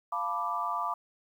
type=chord; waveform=sine; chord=B half-diminished seventh; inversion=second; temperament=equal; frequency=698.5 / 880 / 987.8 / 1174.7 Hz; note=F5 / A5 / B5 / D6; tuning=0 / 0 / 0 / 0 cents; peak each=-37 / -38 / -34 / -32 dBFS; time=0.12-0.94 s; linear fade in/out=5 ms; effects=10-bit